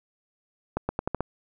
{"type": "accelerating click train", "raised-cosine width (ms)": 1, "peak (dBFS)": -12, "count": 6, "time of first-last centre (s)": [0.77, 1.206], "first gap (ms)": 120, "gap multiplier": 0.84, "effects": []}